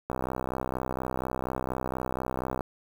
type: click train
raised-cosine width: 1 ms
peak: -16 dBFS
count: 162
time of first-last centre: 0.1-2.608 s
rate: 64.2 Hz
effects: 7-bit